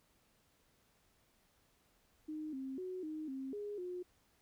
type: tone with pitch steps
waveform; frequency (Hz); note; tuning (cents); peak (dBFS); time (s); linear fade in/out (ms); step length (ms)
sine; 308.3 / 265.6 / 369.1 / 310.3 / 266.5 / 412.8 / 359.6; D#4 / C4 / F#4 / D#4 / C4 / G#4 / F#4; -16 / +26 / -4 / -5 / +32 / -10 / -49; -40; 2.28-4.03; 10; 250
effects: pink hiss -73 dBFS RMS until 4.41 s